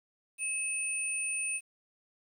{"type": "tone pair together", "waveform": "sine", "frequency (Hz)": [2580, 9168], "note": ["E7", "D9"], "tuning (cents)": [-38, -43], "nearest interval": "octave + minor seventh", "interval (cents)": 2195, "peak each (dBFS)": [-34, -33], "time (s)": [0.38, 1.61], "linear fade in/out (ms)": 50, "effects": ["10-bit"]}